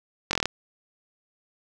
slowing click train, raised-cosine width 0.2 ms, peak -6 dBFS, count 7, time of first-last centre 0.31-0.456 s, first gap 21 ms, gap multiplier 1.06, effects none

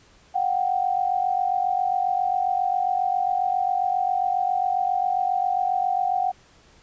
sine tone pair together, 726 / 773.4 Hz, F#5 / G5, -33 / -24 cents, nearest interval minor second, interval 109 cents, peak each -23 dBFS, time 0.34-6.32 s, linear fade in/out 20 ms, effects pink hiss -55 dBFS RMS until 6.82 s + resampled to 16000 Hz

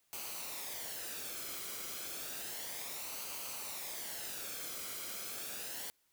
white noise with flanger, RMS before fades -43 dBFS, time 0.13-5.9 s, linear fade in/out 0 ms, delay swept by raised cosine 0.55 to 1.12 ms, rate 0.31 Hz, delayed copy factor -0.5, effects white hiss -75 dBFS RMS until 6.12 s

